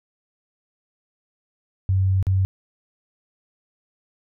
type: tone with dropouts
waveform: sine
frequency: 95.1 Hz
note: F#2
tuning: 48 cents sharp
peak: -16 dBFS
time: 1.89-2.45 s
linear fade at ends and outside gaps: 0 ms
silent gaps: 2.227-2.268 s
effects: none